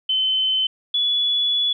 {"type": "tone pair in turn", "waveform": "sine", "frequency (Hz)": [3060, 3416], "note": ["G7", "G#7"], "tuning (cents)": [-42, 48], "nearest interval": "major second", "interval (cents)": 190, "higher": "second", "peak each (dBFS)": -17, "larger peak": "neither", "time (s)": [[0.09, 0.67], [0.94, 1.73]], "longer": "second", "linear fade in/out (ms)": 5, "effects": []}